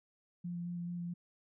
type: tone with vibrato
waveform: sine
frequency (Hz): 173.9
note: F3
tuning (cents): -7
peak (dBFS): -37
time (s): 0.44-1.14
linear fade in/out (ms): 10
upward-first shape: square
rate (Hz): 4.6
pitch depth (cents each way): 10
effects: none